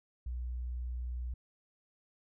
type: tone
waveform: sine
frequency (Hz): 61.2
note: B1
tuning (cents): -15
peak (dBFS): -35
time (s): 0.26-1.34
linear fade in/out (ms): 5
effects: none